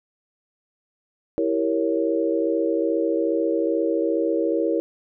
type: chord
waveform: sine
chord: E diminished seventh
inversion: none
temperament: equal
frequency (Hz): 329.6 / 392 / 466.2 / 554.4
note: E4 / G4 / Bb4 / Db5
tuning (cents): 0 / 0 / 0 / 0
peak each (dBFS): -23 / -28 / -24 / -26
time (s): 1.38-4.8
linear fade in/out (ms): 0
effects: none